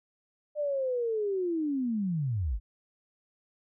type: linear sweep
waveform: sine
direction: down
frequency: 604 to 41.2 Hz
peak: -27 dBFS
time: 0.55-2.6 s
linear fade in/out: 50 ms
effects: none